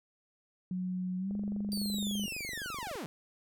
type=tone with pitch glide; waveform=sine; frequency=183.2 to 204.5 Hz; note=F#3 to G#3; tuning=-17 to -26 cents; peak=-32 dBFS; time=0.71-2.26 s; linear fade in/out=2 ms; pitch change=+191 cents; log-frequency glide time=1.18-1.35 s
type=click train; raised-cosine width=2 ms; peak=-33 dBFS; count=40; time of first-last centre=1.31-2.956 s; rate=23.7 Hz
type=linear sweep; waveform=sawtooth; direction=down; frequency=4699 to 129.1 Hz; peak=-34 dBFS; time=1.72-3.06 s; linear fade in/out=0 ms
effects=none